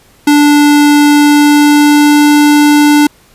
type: tone with pitch glide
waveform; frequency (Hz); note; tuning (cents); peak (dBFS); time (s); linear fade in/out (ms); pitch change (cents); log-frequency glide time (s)
square; 292.8 to 294.7; D4 to D4; -5 to +6; -4; 0.27-3.07; 5; +11; 1.08-2.26
effects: pink hiss -45 dBFS RMS until 3.34 s + resampled to 32000 Hz